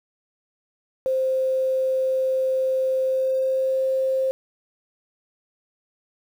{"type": "tone with pitch glide", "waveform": "sine", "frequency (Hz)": [523.3, 527.5], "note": ["C5", "C5"], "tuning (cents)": [0, 14], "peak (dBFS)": -19, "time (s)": [1.06, 4.31], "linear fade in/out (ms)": 0, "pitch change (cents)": 14, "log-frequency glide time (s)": [3.03, 3.86], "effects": ["8-bit"]}